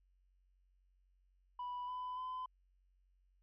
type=tone with pitch steps; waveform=sine; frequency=986 / 1001.5 / 1017.2 Hz; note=B5 / B5 / C6; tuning=-3 / +24 / -49 cents; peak=-38 dBFS; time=1.59-2.46 s; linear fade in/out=5 ms; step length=290 ms; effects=tanh soft clip ceiling -39 dBFS + added 46 Hz sine -70 dBFS peak until 3.42 s